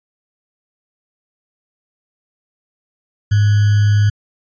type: tone with sample-and-hold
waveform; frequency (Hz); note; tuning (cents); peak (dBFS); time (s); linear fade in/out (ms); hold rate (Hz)
sine; 103.83; G#2; 0; -9; 3.31-4.1; 10; 1575
effects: resampled to 16000 Hz